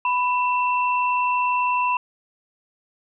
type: tone pair together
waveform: sine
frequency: 992 / 2686 Hz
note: B5 / E7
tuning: +7 / +32 cents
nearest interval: octave + perfect fourth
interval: 1725 cents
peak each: -19 / -26 dBFS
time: 0.05-1.97 s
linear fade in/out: 2 ms
effects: none